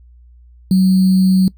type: tone with sample-and-hold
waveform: sine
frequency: 187.5 Hz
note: F#3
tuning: 23 cents sharp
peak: -8 dBFS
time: 0.71-1.48 s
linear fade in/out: 2 ms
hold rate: 4410 Hz
effects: noise-tail reverb RT60 0.1 s tail -21 dB re dry + added 60 Hz sine -41 dBFS peak until 1.57 s